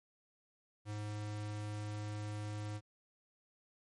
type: tone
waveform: square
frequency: 105.1 Hz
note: G#2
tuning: 21 cents sharp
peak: -40 dBFS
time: 0.85-2.81 s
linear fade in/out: 50 ms
effects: MP3 48 kbps